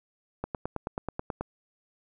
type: click train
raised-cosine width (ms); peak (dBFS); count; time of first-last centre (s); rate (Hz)
1; -17; 10; 0.44-1.41; 9.28
effects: none